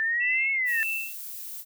sine exponential two-way sweep, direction up then down, 1766 to 2200 to 1766 Hz, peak -23 dBFS, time 0-0.83 s, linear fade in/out 0 ms, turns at 0.51 s
sine tone with tremolo, 2663 Hz, E7, 17 cents sharp, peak -26 dBFS, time 0.2-1.19 s, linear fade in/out 10 ms, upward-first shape sine, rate 1.8 Hz, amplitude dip 100%
violet noise, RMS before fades -38 dBFS, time 0.65-1.65 s, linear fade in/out 50 ms
effects none

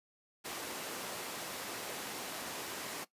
pink high-pass noise, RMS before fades -42 dBFS, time 0.44-3.05 s, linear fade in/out 20 ms, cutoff 280 Hz, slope 12 dB/octave, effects noise-tail reverb RT60 0.1 s tail -17 dB re dry + resampled to 32000 Hz

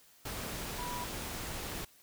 sine tone in noise, 978 Hz, B5, 17 cents flat, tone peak -39 dBFS, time 0.78-1.04 s, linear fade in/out 5 ms, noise pink, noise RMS -40 dBFS, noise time 0.25-1.85 s, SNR -2 dB, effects white hiss -62 dBFS RMS until 2.02 s

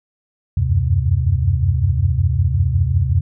sine tone cluster, 75.7 / 89.9 / 95.3 / 128.2 Hz, D#2 / F#2 / G2 / C3, -47 / -49 / -48 / -35 cents, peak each -19 dBFS, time 0.57-3.21 s, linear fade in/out 5 ms, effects none

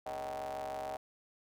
40% pulse ring-modulated tone, 67.2 Hz, C2, 47 cents sharp, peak -34 dBFS, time 0.06-0.97 s, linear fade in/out 5 ms, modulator 695 Hz, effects none

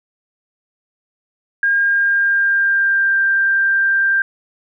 sine tone with pitch glide, 1616 to 1582.7 Hz, G#6 to G6, -48 to +16 cents, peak -12 dBFS, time 1.63-4.22 s, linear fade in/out 2 ms, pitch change -36 cents, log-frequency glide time 1.74-3.18 s, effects none

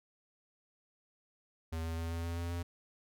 square tone with pitch steps, 81.3 / 82.1 / 82.91 / 83.73 / 84.56 / 85.39 / 86.23 Hz, E2 / E2 / E2 / E2 / E2 / F2 / F2, -23 / -6 / +11 / +28 / +45 / -38 / -21 cents, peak -36 dBFS, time 1.72-2.63 s, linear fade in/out 10 ms, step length 130 ms, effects none

